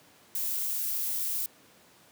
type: noise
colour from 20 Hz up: violet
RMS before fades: -31 dBFS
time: 0.35-1.46 s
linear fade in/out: 2 ms
effects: pink hiss -58 dBFS RMS until 2.11 s + high-pass 150 Hz 12 dB/octave